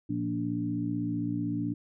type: harmonic tone with a mistuned harmonic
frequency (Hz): 58.27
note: A#1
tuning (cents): 0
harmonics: 2 / 3 / 4 / 5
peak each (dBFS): -35 / -36 / -36 / -31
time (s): 0.09-1.74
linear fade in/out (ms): 10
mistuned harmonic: 4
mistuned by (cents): +18
effects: none